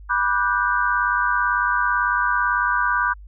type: chord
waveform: sine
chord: G major seventh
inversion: first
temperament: just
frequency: 980 / 1176 / 1470 / 1568 Hz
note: B5 / D6 / F#6 / G6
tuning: -14 / +2 / -12 / 0 cents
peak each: -23 dBFS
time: 0.09-3.14 s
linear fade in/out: 20 ms
effects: added 50 Hz sine -38 dBFS peak until 3.27 s